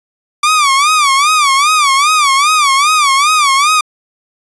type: tone with vibrato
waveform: sawtooth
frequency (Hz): 1165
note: D6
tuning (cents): -14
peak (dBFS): -4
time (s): 0.43-3.81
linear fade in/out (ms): 5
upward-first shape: sine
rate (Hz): 2.5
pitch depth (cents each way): 140
effects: resampled to 24000 Hz